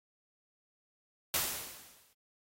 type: noise with exponential decay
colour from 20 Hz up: white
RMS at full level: -29 dBFS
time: 1.34-2.13 s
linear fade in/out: 1 ms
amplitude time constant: 170 ms
effects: AAC 48 kbps